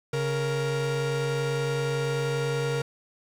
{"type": "tone pair together", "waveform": "45% pulse", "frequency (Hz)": [138.9, 467.2], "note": ["C#3", "A#4"], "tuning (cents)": [4, 4], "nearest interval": "octave + major sixth", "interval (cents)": 2100, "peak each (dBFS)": -28, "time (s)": [0.13, 2.82], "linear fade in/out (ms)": 5, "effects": ["low-pass 8000 Hz 12 dB/octave", "8-bit"]}